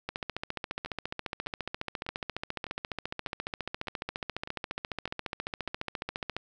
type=two click trains; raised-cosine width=0.3 ms; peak=-17 / -23 dBFS; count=92 / 9; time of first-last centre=0.09-6.366 / 0.86-5.679 s; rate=14.5 / 1.66 Hz; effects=none